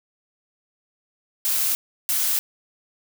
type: noise bursts at uneven times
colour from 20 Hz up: blue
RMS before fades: -22 dBFS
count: 2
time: 1.45-1.75 / 2.09-2.39 s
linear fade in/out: 0 ms
effects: none